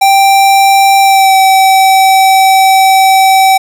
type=tone with pitch glide; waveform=square; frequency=784 to 767.9 Hz; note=G5 to G5; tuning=0 to -36 cents; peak=-4 dBFS; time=0.01-3.58 s; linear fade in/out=10 ms; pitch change=-36 cents; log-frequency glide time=1.01-1.36 s; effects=none